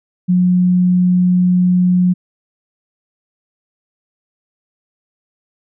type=tone; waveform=sine; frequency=180.4 Hz; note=F#3; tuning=44 cents flat; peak=-9 dBFS; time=0.28-2.14 s; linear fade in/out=20 ms; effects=none